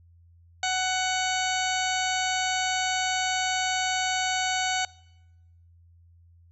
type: harmonic tone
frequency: 745 Hz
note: F#5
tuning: 12 cents sharp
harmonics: 1 / 2 / 3 / 4 / 5 / 6 / 8 / 9 / 10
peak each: -28 / -31 / -33 / -34 / -35 / -36 / -37 / -38 / -38 dBFS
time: 0.63-4.85 s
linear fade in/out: 2 ms
effects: noise-tail reverb RT60 1.0 s tail -24 dB re dry + added 85 Hz sine -53 dBFS peak until 6.51 s